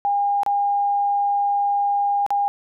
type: tone with dropouts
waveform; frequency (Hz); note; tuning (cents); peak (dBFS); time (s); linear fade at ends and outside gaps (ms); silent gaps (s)
sine; 809; G#5; -46; -17; 0.05-2.48; 0; 0.433-0.463 / 2.264-2.305
effects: none